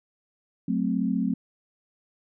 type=chord; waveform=sine; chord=F# diminished; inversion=none; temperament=equal; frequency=185 / 220 / 261.6 Hz; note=F#3 / A3 / C4; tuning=0 / 0 / 0 cents; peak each=-27 dBFS; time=0.68-1.34 s; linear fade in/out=5 ms; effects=none